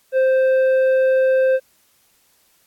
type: tone with tanh clipping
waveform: sine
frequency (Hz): 523.3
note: C5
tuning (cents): 0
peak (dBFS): -14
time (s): 0.12-1.6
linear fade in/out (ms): 50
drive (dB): 7
effects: white hiss -59 dBFS RMS until 2.66 s + AAC 64 kbps